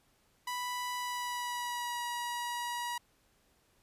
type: tone with pitch glide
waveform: sawtooth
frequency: 987.8 to 960.8 Hz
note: B5 to B5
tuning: 0 to -48 cents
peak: -31 dBFS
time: 0.47-2.98 s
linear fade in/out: 5 ms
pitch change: -48 cents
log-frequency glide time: 0.96-2.03 s
effects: pink hiss -70 dBFS RMS until 3.82 s + resampled to 32000 Hz